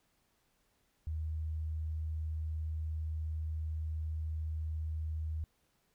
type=tone; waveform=sine; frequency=78.6 Hz; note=D#2; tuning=18 cents sharp; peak=-34 dBFS; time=1.07-5.44 s; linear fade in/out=0 ms; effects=pink hiss -75 dBFS RMS until 5.94 s